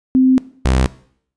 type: tone pair in turn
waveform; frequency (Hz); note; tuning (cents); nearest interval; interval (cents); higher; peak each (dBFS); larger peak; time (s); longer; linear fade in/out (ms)
sine / sawtooth; 259.4 / 64.72; C4 / C2; -15 / -18; 2 octaves; 2403; first; -8; neither; 0.15-0.38 / 0.65-0.86; first; 0
effects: noise-tail reverb RT60 0.6 s tail -19 dB re dry + resampled to 22050 Hz